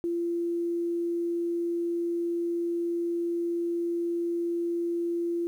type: tone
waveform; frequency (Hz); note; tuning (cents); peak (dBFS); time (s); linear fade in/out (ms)
sine; 342.1; F4; -36; -26; 0.04-5.47; 0
effects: 10-bit